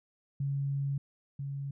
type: tone pair in turn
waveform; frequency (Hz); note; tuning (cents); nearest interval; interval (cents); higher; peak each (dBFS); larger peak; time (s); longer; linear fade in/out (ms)
sine; 139.3 / 139.3; C#3 / C#3; +9 / +9; unison; 0; neither; -29 / -34; first; 0.4-0.98 / 1.39-1.71; first; 5
effects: none